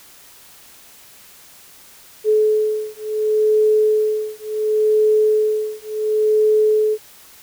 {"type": "beating tone pair", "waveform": "sine", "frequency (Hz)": [429, 429.7], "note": ["A4", "A4"], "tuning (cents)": [-44, -41], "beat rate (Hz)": 0.7, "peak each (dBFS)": -17, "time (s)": [2.24, 6.98], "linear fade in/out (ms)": 50, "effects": ["white hiss -45 dBFS RMS until 7.42 s"]}